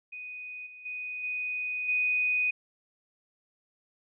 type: tone with level steps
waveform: sine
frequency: 2489 Hz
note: D#7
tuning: in tune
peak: -38 / -45 / -34 / -30 / -24 dBFS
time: 0.12-2.51 s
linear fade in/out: 10 ms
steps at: 0.66 / 0.85 / 1.23 / 1.88 s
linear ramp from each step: 10 ms
effects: none